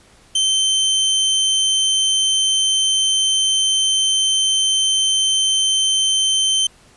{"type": "tone", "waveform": "sawtooth", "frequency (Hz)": 3102, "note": "G7", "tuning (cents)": -19, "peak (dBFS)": -11, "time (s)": [0.35, 6.67], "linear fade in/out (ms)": 5, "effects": ["pink hiss -50 dBFS RMS until 6.96 s", "resampled to 24000 Hz"]}